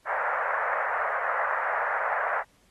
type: band-pass noise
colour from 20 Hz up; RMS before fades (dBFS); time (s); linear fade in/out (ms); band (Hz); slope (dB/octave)
white; -28; 0.05-2.44; 50; 540 to 1800; 48
effects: pink hiss -64 dBFS RMS until 2.7 s + AAC 32 kbps